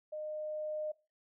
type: tone with level ramp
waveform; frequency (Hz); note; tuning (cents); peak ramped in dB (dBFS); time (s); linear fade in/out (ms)
sine; 612; D#5; -29; -38 to -34; 0.12-0.92; 10
effects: noise-tail reverb RT60 0.3 s tail -20 dB re dry